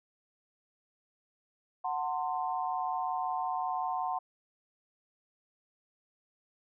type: chord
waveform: sine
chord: F# diminished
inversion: none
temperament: equal with one note detuned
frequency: 740 / 901.1 / 1046.5 Hz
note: F#5 / A5 / C6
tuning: 0 / +41 / 0 cents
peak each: -33 / -36 / -36 dBFS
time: 1.84-4.19 s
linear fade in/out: 10 ms
effects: none